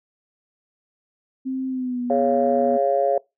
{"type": "tone with pitch glide", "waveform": "sine", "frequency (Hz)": [262.1, 244.5], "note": ["C4", "B3"], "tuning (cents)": [3, -17], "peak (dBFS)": -23, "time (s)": [1.45, 2.78], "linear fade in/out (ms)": 20, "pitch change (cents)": -120, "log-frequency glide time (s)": [1.68, 2.02]}
{"type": "chord", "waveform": "sine", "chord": "Db major", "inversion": "second", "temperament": "just", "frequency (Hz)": [415.8, 554.4, 693], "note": ["Ab4", "Db5", "F5"], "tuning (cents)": [2, 0, -14], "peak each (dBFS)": [-24, -19, -21], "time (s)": [2.1, 3.18], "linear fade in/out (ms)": 2}
{"effects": ["noise-tail reverb RT60 0.2 s tail -23 dB re dry", "tanh soft clip ceiling -6 dBFS"]}